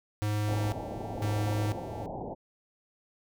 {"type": "tone with tremolo", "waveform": "square", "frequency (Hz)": 105.1, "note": "G#2", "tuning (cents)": 21, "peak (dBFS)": -28, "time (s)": [0.22, 2.06], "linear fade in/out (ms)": 0, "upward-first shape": "square", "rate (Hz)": 1, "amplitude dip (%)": 80}
{"type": "low-pass noise", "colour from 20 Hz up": "white", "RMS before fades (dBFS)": -38, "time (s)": [0.47, 2.35], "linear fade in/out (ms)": 20, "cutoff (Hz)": 890, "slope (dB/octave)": 96}
{"effects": []}